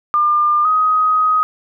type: tone pair in turn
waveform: sine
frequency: 1200 / 1256.2 Hz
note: D6 / D#6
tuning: +37 / +16 cents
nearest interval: minor second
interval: 79 cents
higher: second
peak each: -11 dBFS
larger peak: neither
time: 0.14-0.65 / 0.65-1.43 s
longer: second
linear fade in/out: 0 ms
effects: none